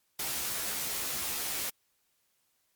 white noise with comb filter, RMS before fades -34 dBFS, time 0.19-1.7 s, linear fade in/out 5 ms, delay 14 ms, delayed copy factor +1, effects white hiss -74 dBFS RMS until 2.75 s + MP3 96 kbps

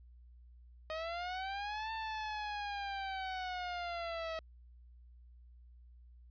sawtooth linear two-way sweep, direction up then down, 622.3 to 893 to 642 Hz, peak -34 dBFS, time 0.9-4.39 s, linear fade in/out 0 ms, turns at 1.92 s, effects added 60 Hz sine -55 dBFS peak until 6.3 s + resampled to 11025 Hz

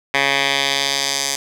10% pulse tone with band-pass filter sweep, 138.59 Hz, C#3, in tune, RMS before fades -19 dBFS, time 0.14-1.36 s, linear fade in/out 2 ms, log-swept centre 2200 to 6500 Hz, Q 1.4, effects 7-bit

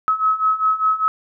sine beating tone pair, 1282 / 1287 Hz, E6 / E6, -49 / -42 cents, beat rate 5 Hz, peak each -20 / -17 dBFS, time 0.08-1.08 s, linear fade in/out 0 ms, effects none

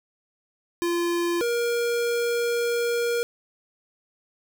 square tone pair in turn, 344.4 / 473.1 Hz, F4 / A#4, -24 / +26 cents, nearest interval perfect fourth, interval 550 cents, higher second, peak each -23 dBFS, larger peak neither, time 0.82-1.41 / 1.41-3.23 s, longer second, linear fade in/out 0 ms, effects none

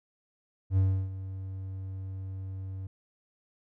triangle tone with ADSR envelope, 95.3 Hz, G2, 48 cents flat, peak -18 dBFS, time 0.7-2.87 s, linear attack 71 ms, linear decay 320 ms, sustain -15 dB, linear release 3 ms, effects none

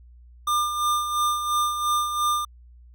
square tone with tremolo, 1200 Hz, D6, 37 cents sharp, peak -20 dBFS, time 0.47-2.45 s, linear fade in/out 5 ms, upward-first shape sine, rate 2.9 Hz, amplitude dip 55%, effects added 60 Hz sine -46 dBFS peak until 2.94 s

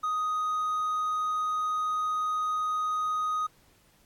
triangle tone with hard clipping, 1248 Hz, D#6, 5 cents sharp, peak -27 dBFS, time 0.03-3.47 s, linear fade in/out 10 ms, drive 5 dB, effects pink hiss -63 dBFS RMS until 4.05 s + AAC 64 kbps

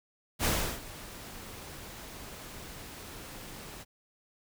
pink noise with ADSR envelope, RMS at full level -27 dBFS, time 0.39-3.85 s, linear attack 55 ms, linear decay 350 ms, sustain -18 dB, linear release 36 ms, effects none

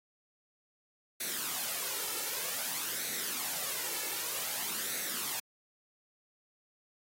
white noise with flanger, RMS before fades -36 dBFS, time 1.2-5.4 s, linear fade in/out 5 ms, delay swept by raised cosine 0.48 to 2.28 ms, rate 0.53 Hz, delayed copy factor +0.55, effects high-pass 200 Hz 12 dB/octave + AAC 48 kbps

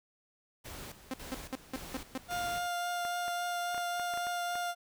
pink noise with tremolo, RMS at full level -45 dBFS, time 0.64-2.68 s, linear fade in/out 20 ms, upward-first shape square, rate 1.8 Hz, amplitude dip 70%
sawtooth tone bursts, 261.6 Hz, C4, in tune, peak -30 dBFS, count 6, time 1.11-2.178 s, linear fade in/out 2 ms, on 28 ms, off 180 ms
30% pulse tone with vibrato, 703 Hz, F5, 11 cents sharp, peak -30 dBFS, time 2.28-4.75 s, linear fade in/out 50 ms, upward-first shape triangle, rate 3.6 Hz, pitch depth 11 cents each way
clicks, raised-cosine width 0.5 ms, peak -29 dBFS, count 9, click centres 3.051 / 3.281 / 3.746 / 3.779 / 3.997 / 4.138 / 4.175 / 4.269 / 4.555 s
effects none

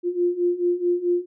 sine beating tone pair, 349.2 / 353.8 Hz, F4 / F4, 0 / +23 cents, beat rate 4.6 Hz, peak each -24 / -21 dBFS, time 0.03-1.26 s, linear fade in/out 50 ms, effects none

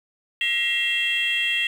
sine tone cluster, 1904 / 2086 / 2715 / 3255 Hz, A#6 / C7 / F7 / G#7, +36 / -6 / -50 / -36 cents, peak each -27 / -31 / -22 / -24 dBFS, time 0.41-1.67 s, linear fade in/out 2 ms, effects tanh soft clip ceiling -14 dBFS + 8-bit

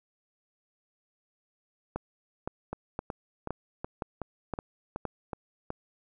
two click trains, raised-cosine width 1 ms, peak -18 / -20 dBFS, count 7 / 9, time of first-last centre 1.96-5.053 / 2.73-5.704 s, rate 1.94 / 2.69 Hz, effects none

